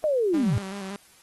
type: linear sweep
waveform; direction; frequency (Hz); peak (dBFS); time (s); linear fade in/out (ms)
sine; down; 634 to 90.8; -20; 0.04-0.58; 0
type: tone with vibrato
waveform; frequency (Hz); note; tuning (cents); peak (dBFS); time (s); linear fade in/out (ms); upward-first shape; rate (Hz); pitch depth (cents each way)
sawtooth; 195.9; G3; -1; -29; 0.34-0.96; 0; square; 5.3; 42
effects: white hiss -56 dBFS RMS until 1.22 s + AAC 32 kbps